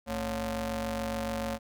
sawtooth ring-modulated tone, 164.6 Hz, E3, 2 cents flat, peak -24 dBFS, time 0.06-1.59 s, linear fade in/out 50 ms, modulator 388 Hz, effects none

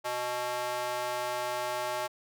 square tone with high-pass filter, 123.47 Hz, B2, in tune, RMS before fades -33 dBFS, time 0.04-2.08 s, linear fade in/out 20 ms, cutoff 710 Hz, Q 2.1, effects none

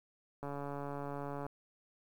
click train, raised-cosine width 1 ms, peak -28 dBFS, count 148, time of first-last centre 0.43-1.465 s, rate 142 Hz, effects 10-bit

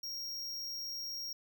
square tone, 5588 Hz, F8, in tune, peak -39 dBFS, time 0.03-1.33 s, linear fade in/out 5 ms, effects none

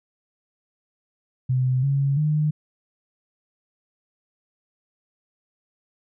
sine tone with pitch steps, 128.5 / 138.8 / 151.8 Hz, C3 / C#3 / D#3, -31 / +3 / -42 cents, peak -18 dBFS, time 1.49-2.51 s, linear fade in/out 10 ms, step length 340 ms, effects none

